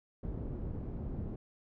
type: low-pass noise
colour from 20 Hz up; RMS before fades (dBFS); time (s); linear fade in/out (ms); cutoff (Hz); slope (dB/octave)
pink; -39; 0.23-1.36; 5; 320; 12
effects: none